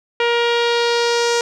sawtooth tone with low-pass filter sweep, 472.3 Hz, A#4, 23 cents sharp, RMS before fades -17 dBFS, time 0.2-1.41 s, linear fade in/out 2 ms, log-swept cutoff 2800 to 6400 Hz, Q 2.1, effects none

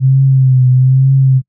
sine tone with vibrato, 131 Hz, C3, 2 cents sharp, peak -5 dBFS, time 0-1.42 s, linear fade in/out 50 ms, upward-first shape triangle, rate 1.1 Hz, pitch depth 60 cents each way, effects noise-tail reverb RT60 0.1 s tail -26 dB re dry

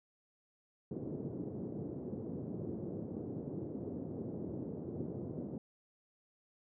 white band-pass noise, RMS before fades -42 dBFS, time 0.91-5.58 s, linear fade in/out 0 ms, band 100 to 400 Hz, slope 24 dB/octave, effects none

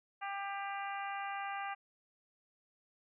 harmonic tone, 397.3 Hz, G4, 23 cents sharp, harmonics 2 / 3 / 4 / 5 / 6 / 7, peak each -40 / -44 / -46 / -48 / -50 / -51 dBFS, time 0.21-1.75 s, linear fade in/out 20 ms, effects none

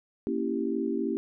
sine chord, A# diminished seventh, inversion none, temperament equal, 233.1 / 277.2 / 329.6 / 392 Hz, A#3 / C#4 / E4 / G4, 0 / 0 / 0 / 0 cents, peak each -32 dBFS, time 0.27-1.17 s, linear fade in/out 0 ms, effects none

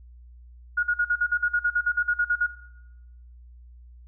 sine tone bursts, 1440 Hz, F#6, 47 cents flat, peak -19 dBFS, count 16, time 0.77-2.467 s, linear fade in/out 10 ms, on 62 ms, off 47 ms, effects noise-tail reverb RT60 0.9 s tail -17 dB re dry + added 60 Hz sine -45 dBFS peak until 4.07 s

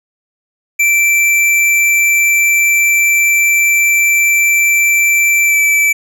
square tone with pitch glide, 2339 to 2316 Hz, D7 to D7, -8 to -25 cents, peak -9 dBFS, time 0.79-5.93 s, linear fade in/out 10 ms, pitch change -17 cents, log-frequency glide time 5.45-5.57 s, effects none

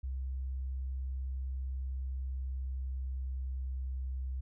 sine tone with pitch glide, 65.41 to 64.92 Hz, C2 to C2, 0 to -13 cents, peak -34 dBFS, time 0.03-4.41 s, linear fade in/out 10 ms, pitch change -13 cents, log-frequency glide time 1.82-3.82 s, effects none

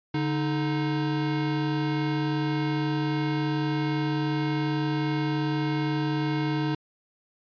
square tone pair together, 145.1 / 310.7 Hz, D3 / D#4, -21 / -2 cents, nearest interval octave + minor second, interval 1319 cents, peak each -28 dBFS, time 0.14-6.75 s, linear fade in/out 5 ms, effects resampled to 11025 Hz

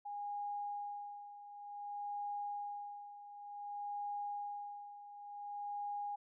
sine tone with tremolo, 819 Hz, G#5, 24 cents flat, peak -38 dBFS, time 0.05-6.16 s, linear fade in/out 10 ms, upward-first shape sine, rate 0.55 Hz, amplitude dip 75%, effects none

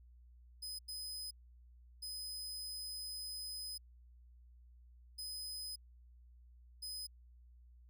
sawtooth tone bursts at uneven times, 5030 Hz, D#8, 18 cents sharp, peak -40 dBFS, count 5, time 0.62-0.79 / 0.88-1.31 / 2.02-3.78 / 5.18-5.76 / 6.82-7.07 s, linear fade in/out 10 ms, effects added 60 Hz sine -58 dBFS peak until 7.89 s

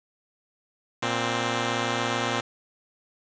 5% pulse tone pair together, 117.45 / 262 Hz, A#2 / C4, +13 / +2 cents, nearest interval octave + major second, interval 1389 cents, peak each -16 dBFS, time 1.02-2.41 s, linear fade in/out 10 ms, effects resampled to 16000 Hz + 7-bit

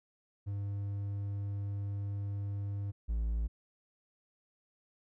triangle tone pair in turn, 100.5 / 55.95 Hz, G2 / A1, +44 / +30 cents, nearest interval minor seventh, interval 1014 cents, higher first, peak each -32 / -28 dBFS, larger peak second, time 0.46-2.92 / 3.08-3.48 s, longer first, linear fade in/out 20 ms, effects none

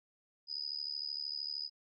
sine tone with amplitude modulation, 4978 Hz, D#8, in tune, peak -33 dBFS, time 0.47-1.7 s, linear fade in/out 50 ms, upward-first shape sine, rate 73.1 Hz, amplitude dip 95%, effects none

